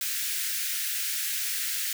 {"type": "high-pass noise", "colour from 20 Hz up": "white", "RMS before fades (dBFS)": -30, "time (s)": [0.01, 1.93], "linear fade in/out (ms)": 2, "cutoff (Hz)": 1500, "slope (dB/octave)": 48, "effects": []}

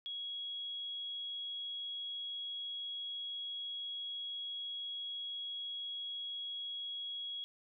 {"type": "tone", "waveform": "sine", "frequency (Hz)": 3322, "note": "G#7", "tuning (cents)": 0, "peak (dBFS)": -39, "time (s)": [0.06, 7.44], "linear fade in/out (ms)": 0, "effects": []}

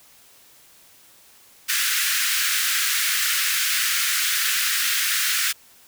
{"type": "high-pass noise", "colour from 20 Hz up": "pink", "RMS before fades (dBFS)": -22, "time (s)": [1.68, 5.53], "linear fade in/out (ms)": 20, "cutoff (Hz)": 1400, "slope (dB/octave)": 48, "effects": ["white hiss -52 dBFS RMS until 5.87 s"]}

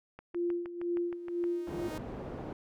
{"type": "click train", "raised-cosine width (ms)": 0.5, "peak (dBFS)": -31, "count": 9, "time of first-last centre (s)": [0.19, 1.44], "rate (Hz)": 6.4}
{"type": "tone with tremolo", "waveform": "sine", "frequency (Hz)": 347.1, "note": "F4", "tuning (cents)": -11, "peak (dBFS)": -28, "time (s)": [0.34, 1.89], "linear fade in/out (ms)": 20, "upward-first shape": "sine", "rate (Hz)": 2, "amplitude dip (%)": 75}
{"type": "tone with exponential growth", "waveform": "sawtooth", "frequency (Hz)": 311.1, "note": "D#4", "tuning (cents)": 0, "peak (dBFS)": -34, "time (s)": [1.01, 1.98], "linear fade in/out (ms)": 2, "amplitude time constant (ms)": 210}
{"type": "low-pass noise", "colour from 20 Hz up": "white", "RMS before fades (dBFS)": -41, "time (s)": [1.67, 2.53], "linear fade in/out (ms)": 2, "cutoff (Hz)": 470, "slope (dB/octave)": 12}
{"effects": []}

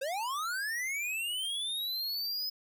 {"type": "linear sweep", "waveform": "square", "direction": "up", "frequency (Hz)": [510, 5090], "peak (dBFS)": -33, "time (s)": [0.01, 2.5], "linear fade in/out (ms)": 10, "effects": []}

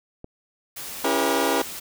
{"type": "click", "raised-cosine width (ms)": 2, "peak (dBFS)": -24, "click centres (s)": 0.244}
{"type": "noise", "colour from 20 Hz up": "white", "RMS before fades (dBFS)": -35, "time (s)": [0.76, 1.8], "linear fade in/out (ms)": 10}
{"type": "chord", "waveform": "20% pulse", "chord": "C# diminished seventh", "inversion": "none", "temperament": "just", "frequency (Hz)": [277.2, 332.6, 399.1, 479], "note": ["C#4", "E4", "G4", "Bb4"], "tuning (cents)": [0, 16, 31, 47], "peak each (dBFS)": [-21, -22, -21, -20], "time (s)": [1.04, 1.62], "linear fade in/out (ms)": 5}
{"effects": []}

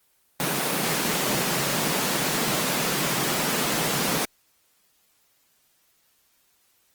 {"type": "high-pass noise", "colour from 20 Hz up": "pink", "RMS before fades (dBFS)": -25, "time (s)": [0.4, 4.25], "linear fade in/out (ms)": 0, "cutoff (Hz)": 130, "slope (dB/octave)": 96, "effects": ["white hiss -65 dBFS RMS until 6.94 s", "Opus 24 kbps"]}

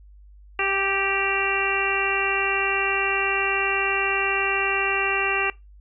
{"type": "harmonic tone with a mistuned harmonic", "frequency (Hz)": 392, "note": "G4", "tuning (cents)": 0, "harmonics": [1, 2, 3, 4, 5, 6, 7], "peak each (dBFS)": [-29, -30, -29, -30, -30, -29, -25], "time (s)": [0.59, 5.5], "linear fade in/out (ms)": 2, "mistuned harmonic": 5, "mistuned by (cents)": -21, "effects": ["noise-tail reverb RT60 0.2 s tail -21 dB re dry", "added 50 Hz sine -45 dBFS peak until 5.8 s"]}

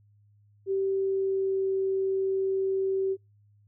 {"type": "tone with pitch glide", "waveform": "sine", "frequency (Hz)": [387.8, 384.7], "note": ["G4", "G4"], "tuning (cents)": [-19, -33], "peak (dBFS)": -24, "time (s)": [0.66, 3.17], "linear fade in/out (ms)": 50, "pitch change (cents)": -14, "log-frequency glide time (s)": [0.89, 1.72], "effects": ["noise-tail reverb RT60 0.2 s tail -26 dB re dry", "added 103 Hz sine -58 dBFS peak until 3.67 s"]}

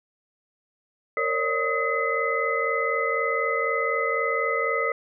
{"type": "tone cluster", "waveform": "sine", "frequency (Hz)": [461, 543, 587, 1263, 2032], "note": ["A#4", "C#5", "D5", "D#6", "B6"], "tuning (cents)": [-19, -36, -1, 26, 49], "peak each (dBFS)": [-28, -30, -32, -27, -27], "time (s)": [1.17, 4.92], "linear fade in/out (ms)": 2, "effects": []}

